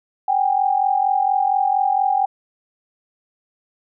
sine tone pair together, 766 / 810.3 Hz, G5 / G#5, -40 / -43 cents, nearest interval minor second, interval 97 cents, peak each -18 dBFS, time 0.28-2.26 s, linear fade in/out 5 ms, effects none

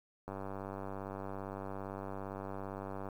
click train, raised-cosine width 1 ms, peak -28 dBFS, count 275, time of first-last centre 0.28-3.087 s, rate 97.6 Hz, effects 10-bit

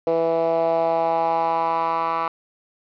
10% pulse tone with band-pass filter sweep, 165 Hz, E3, 2 cents sharp, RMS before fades -21 dBFS, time 0.07-2.28 s, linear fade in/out 2 ms, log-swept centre 520 to 1200 Hz, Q 3.4, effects resampled to 11025 Hz + 8-bit

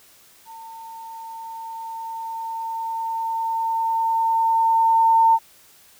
sine tone with level ramp, 905 Hz, A5, 48 cents sharp, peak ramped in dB -37 to -11 dBFS, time 0.45-5.39 s, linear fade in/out 50 ms, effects white hiss -52 dBFS RMS until 5.99 s

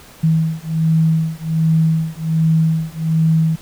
sine beating tone pair, 160 / 161.3 Hz, D#3 / E3, +49 / -37 cents, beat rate 1.3 Hz, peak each -16 dBFS, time 0.23-3.56 s, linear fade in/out 10 ms, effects pink hiss -42 dBFS RMS until 3.61 s

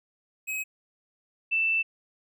square / sine tone pair in turn, 2546 / 2658 Hz, D#7 / E7, +39 / +14 cents, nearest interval minor second, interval 75 cents, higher second, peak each -30 / -22 dBFS, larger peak second, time 0.47-0.64 / 1.51-1.83 s, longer second, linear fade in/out 20 ms, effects none

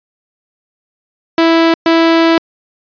sawtooth tone bursts at uneven times, 329.6 Hz, E4, in tune, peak -3 dBFS, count 2, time 1.38-1.74 / 1.86-2.38 s, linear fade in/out 2 ms, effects resampled to 11025 Hz

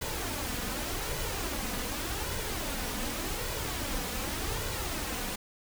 pink noise with flanger, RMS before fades -34 dBFS, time 0.01-5.36 s, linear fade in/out 10 ms, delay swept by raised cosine 2 to 4.1 ms, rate 0.86 Hz, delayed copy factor +0.5, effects none

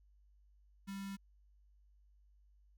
square tone with notch filter, 196.6 Hz, G3, 5 cents sharp, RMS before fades -44 dBFS, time 0.87-1.17 s, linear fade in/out 20 ms, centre 590 Hz, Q 1.2, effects added 50 Hz sine -64 dBFS peak until 2.77 s

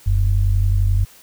sine tone pair together, 43.39 / 94.8 Hz, F1 / F#2, -10 / +43 cents, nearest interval octave + major second, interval 1353 cents, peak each -16 dBFS, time 0.06-1.05 s, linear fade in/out 10 ms, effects white hiss -47 dBFS RMS until 1.22 s

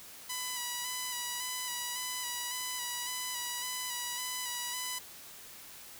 5% pulse tone with vibrato, 987.8 Hz, B5, in tune, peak -23 dBFS, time 0.29-4.99 s, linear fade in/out 10 ms, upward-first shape square, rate 1.8 Hz, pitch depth 24 cents each way, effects white hiss -50 dBFS RMS until 5.99 s

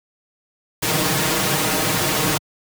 pink noise with comb filter, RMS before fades -19 dBFS, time 0.82-2.38 s, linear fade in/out 10 ms, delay 6.4 ms, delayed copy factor +0.95, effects high-pass 100 Hz 12 dB/octave

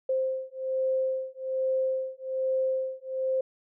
sine beating tone pair, 523.3 / 524.5 Hz, C5 / C5, 0 / +4 cents, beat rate 1.2 Hz, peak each -29 dBFS, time 0.09-3.41 s, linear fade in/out 5 ms, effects none

